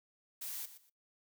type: noise with echo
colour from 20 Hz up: blue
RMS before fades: -42 dBFS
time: 0.41-0.66 s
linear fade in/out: 10 ms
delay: 120 ms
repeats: 2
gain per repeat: -13 dB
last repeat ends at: 0.9 s
effects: noise-tail reverb RT60 0.2 s tail -24 dB re dry